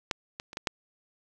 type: clicks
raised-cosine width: 0.2 ms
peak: -10 / -19 / -26 / -17 / -9 dBFS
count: 5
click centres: 0.112 / 0.399 / 0.531 / 0.571 / 0.672 s
effects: none